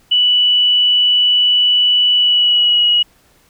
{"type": "tone with pitch glide", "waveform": "sine", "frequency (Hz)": [2960, 2907], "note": ["F#7", "F#7"], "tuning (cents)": [0, -31], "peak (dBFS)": -9, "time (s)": [0.11, 3.03], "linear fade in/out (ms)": 10, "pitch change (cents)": -31, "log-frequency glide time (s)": [2.14, 2.85], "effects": ["pink hiss -53 dBFS RMS until 3.49 s"]}